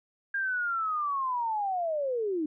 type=linear sweep; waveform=sine; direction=down; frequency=1616 to 293.7 Hz; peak=-27 dBFS; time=0.34-2.46 s; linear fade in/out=5 ms; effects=none